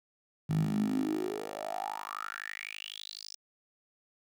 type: tone with high-pass filter sweep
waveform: 10% pulse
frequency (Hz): 51.9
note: G#1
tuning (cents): 0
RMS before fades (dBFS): -35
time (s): 0.49-3.36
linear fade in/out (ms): 10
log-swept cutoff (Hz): 140 to 5600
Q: 8.2
effects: none